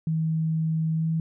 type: tone with pitch glide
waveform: sine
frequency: 160 to 161.86 Hz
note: D#3 to E3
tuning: +49 to -31 cents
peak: -22 dBFS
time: 0.07-1.2 s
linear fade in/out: 2 ms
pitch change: +20 cents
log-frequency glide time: 0.94-1.08 s
effects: none